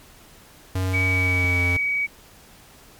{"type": "tone with pitch glide", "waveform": "square", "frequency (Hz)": [93.3, 88.52], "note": ["F#2", "F2"], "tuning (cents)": [15, 24], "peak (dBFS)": -22, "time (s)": [0.75, 1.77], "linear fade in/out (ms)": 5, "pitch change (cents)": -91, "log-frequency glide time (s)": [1.08, 1.62]}
{"type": "tone", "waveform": "sine", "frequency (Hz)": 2266, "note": "C#7", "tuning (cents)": 37, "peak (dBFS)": -20, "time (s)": [0.93, 2.07], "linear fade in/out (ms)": 20}
{"type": "click", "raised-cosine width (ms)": 3, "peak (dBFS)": -23, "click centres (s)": 1.444}
{"effects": ["pink hiss -49 dBFS RMS until 2.99 s", "MP3 96 kbps"]}